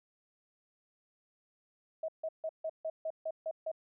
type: tone bursts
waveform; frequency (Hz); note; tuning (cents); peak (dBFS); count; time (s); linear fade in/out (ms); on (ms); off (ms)
sine; 639; D#5; +46; -33; 9; 2.03-3.716; 5; 54; 150
effects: none